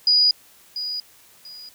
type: tone with echo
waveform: sine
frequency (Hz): 4912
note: D#8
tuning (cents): -23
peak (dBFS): -13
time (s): 0.07-0.31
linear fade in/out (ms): 2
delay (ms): 690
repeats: 2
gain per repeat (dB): -12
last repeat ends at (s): 1.69
effects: white hiss -52 dBFS RMS until 1.74 s